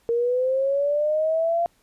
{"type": "linear sweep", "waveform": "sine", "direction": "up", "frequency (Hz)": [462.2, 690], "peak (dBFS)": -19, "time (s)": [0.09, 1.66], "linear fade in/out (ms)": 0, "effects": ["pink hiss -63 dBFS RMS until 1.82 s", "resampled to 32000 Hz"]}